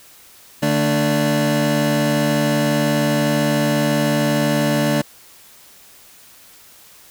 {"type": "tone cluster", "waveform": "square", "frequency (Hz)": [148.5, 222.8, 295.3, 582], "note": ["D3", "A3", "D4", "D5"], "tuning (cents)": [20, 22, 10, -16], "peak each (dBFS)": -22, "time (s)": [0.62, 5.02], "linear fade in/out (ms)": 10, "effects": ["white hiss -46 dBFS RMS until 7.1 s"]}